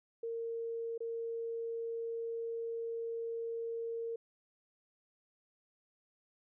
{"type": "tone with dropouts", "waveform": "sine", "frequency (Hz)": 460.1, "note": "A#4", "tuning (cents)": -23, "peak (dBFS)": -36, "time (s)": [0.23, 4.16], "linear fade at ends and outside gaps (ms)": 5, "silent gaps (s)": [0.979, 1.004], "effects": []}